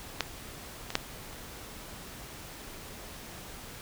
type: clicks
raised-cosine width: 0.2 ms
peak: -9 / -19 / -7 / -30 dBFS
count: 4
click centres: 0.207 / 0.904 / 0.954 / 1.329 s
effects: pink hiss -45 dBFS RMS until 3.81 s